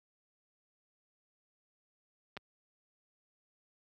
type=clicks; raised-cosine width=0.3 ms; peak=-27 / -27 dBFS; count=2; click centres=2.368 / 2.373 s; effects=high-pass 80 Hz 12 dB/octave